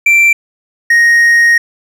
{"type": "tone pair in turn", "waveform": "triangle", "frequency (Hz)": [2349, 1869.5], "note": ["D7", "A#6"], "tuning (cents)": [0, 4], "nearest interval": "major third", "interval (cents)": 396, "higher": "first", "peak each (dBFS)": -3, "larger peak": "neither", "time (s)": [[0.06, 0.33], [0.9, 1.58]], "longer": "second", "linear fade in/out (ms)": 5, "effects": []}